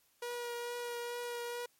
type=tone with vibrato; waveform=sawtooth; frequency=479.6 Hz; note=A#4; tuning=49 cents sharp; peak=-34 dBFS; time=0.22-1.66 s; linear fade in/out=5 ms; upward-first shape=triangle; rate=2.3 Hz; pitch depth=15 cents each way; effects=white hiss -71 dBFS RMS until 1.79 s + MP3 64 kbps